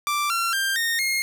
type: tone with pitch steps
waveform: sawtooth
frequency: 1174.7 / 1365.1 / 1586.3 / 1843.3 / 2142 Hz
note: D6 / F6 / G6 / A#6 / C7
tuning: 0 / -40 / +20 / -20 / +40 cents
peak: -18 dBFS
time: 0.07-1.22 s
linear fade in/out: 0 ms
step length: 230 ms
effects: none